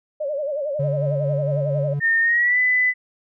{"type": "tone with vibrato", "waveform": "sine", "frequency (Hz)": 579, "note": "D5", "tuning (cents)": -25, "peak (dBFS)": -22, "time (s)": [0.2, 1.94], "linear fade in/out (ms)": 10, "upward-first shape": "sine", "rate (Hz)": 11, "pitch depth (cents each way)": 110}
{"type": "tone with tremolo", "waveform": "triangle", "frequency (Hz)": 143.2, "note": "D3", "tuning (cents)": -43, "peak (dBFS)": -18, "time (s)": [0.79, 2], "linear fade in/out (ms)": 10, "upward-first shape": "triangle", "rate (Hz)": 4.3, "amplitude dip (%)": 25}
{"type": "tone with pitch glide", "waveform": "sine", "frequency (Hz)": [1824, 2001], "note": ["A#6", "B6"], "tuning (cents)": [-38, 22], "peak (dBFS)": -15, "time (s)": [2, 2.94], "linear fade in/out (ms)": 50, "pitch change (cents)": 160, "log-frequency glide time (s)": [2.21, 2.59]}
{"effects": []}